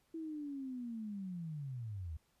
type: linear sweep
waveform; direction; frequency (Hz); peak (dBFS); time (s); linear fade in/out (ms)
sine; down; 329.4 to 73.42; -40; 0.14-2.17; 5
effects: pink hiss -75 dBFS RMS until 2.4 s + resampled to 32000 Hz